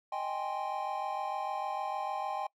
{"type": "chord", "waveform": "triangle", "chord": "Ab major seventh", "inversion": "second", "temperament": "equal", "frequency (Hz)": [622.3, 784, 830.6, 1046.5], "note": ["Eb5", "G5", "Ab5", "C6"], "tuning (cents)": [0, 0, 0, 0], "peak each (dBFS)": [-40, -34, -37, -38], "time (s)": [0.12, 2.47], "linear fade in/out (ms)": 5, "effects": ["noise-tail reverb RT60 0.1 s tail -23 dB re dry"]}